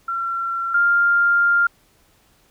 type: tone pair in turn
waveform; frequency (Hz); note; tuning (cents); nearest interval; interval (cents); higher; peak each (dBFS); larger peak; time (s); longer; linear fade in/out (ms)
sine; 1362 / 1398.7; F6 / F6; -44 / +2; unison; 46; second; -21 / -13; second; 0.08-0.74 / 0.74-1.67; second; 5
effects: pink hiss -58 dBFS RMS until 2.5 s